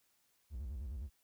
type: tone with vibrato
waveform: triangle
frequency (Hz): 66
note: C2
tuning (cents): +16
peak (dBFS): -38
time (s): 0.5-1.1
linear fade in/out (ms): 50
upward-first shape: square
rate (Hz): 9.7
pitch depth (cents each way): 200
effects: white hiss -75 dBFS RMS until 1.23 s